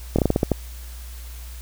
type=slowing click train; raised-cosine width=2 ms; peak=-4 dBFS; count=8; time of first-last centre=0.16-0.517 s; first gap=26 ms; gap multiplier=1.22; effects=added 60 Hz sine -34 dBFS peak until 1.61 s + white hiss -45 dBFS RMS until 1.61 s